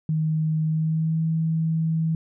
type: tone with pitch glide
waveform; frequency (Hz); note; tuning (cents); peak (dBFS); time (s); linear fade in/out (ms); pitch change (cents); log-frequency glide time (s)
sine; 157 to 161.32; D#3 to E3; +16 to -37; -20; 0.09-2.15; 2; +47; 0.64-1.22
effects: none